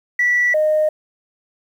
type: tone pair in turn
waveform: sine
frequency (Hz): 1955 / 615.8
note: B6 / D#5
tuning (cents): -18 / -18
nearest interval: octave + minor sixth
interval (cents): 2000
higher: first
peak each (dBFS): -12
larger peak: neither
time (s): 0.19-0.54 / 0.54-0.89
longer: neither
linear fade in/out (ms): 5
effects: tanh soft clip ceiling -9 dBFS + 8-bit